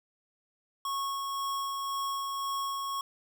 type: tone with tremolo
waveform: square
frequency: 1100 Hz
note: C#6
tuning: 14 cents flat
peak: -31 dBFS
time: 0.85-3.01 s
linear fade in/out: 2 ms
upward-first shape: sine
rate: 1.9 Hz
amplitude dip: 25%
effects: none